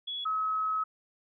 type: tone pair in turn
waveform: sine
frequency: 3376 / 1282.2 Hz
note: G#7 / E6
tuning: +28 / -48 cents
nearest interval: octave + perfect fourth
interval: 1676 cents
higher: first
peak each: -33 / -27 dBFS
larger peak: second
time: 0.07-0.25 / 0.25-0.84 s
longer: second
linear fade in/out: 10 ms
effects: none